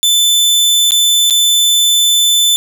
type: tone with dropouts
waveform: sawtooth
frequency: 3520 Hz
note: A7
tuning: in tune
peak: -5 dBFS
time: 0.03-2.56 s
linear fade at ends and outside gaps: 0 ms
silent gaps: 0.908-0.919 / 1.299-1.307 s
effects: none